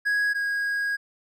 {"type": "tone pair in turn", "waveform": "triangle", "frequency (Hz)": [1660, 1642.8], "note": ["G#6", "G#6"], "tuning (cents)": [-1, -19], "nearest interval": "unison", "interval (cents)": 18, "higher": "first", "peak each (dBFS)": [-19, -22], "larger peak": "first", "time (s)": [[0.05, 0.34], [0.34, 0.97]], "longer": "second", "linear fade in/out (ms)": 20, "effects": []}